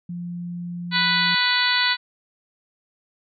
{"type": "tone", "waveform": "sine", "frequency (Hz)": 174.5, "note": "F3", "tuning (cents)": -1, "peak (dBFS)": -28, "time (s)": [0.09, 1.35], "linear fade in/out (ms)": 5}
{"type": "harmonic tone", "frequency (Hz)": 493.9, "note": "B4", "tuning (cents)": 0, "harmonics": [2, 3, 4, 5, 6, 7, 8, 9], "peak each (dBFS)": [-27, -24, -24, -29, -30, -27, -24, -26], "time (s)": [0.91, 1.97], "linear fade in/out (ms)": 50}
{"effects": []}